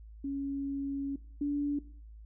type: tone pair in turn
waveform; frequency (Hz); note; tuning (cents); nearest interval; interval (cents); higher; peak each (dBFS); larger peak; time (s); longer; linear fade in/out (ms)
sine; 277.2 / 288.1; C#4 / D4; 0 / -33; minor second; 67; second; -32 / -28; second; 0.24-1.16 / 1.41-1.79; first; 5
effects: noise-tail reverb RT60 0.5 s tail -18 dB re dry + added 54 Hz sine -47 dBFS peak until 2.25 s